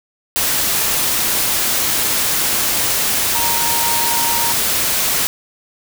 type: tone in noise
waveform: sine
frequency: 932.3 Hz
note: A#5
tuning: in tune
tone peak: -21 dBFS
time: 3.35-4.52 s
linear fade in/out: 0 ms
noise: white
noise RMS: -17 dBFS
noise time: 0.36-5.27 s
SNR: -7 dB
effects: none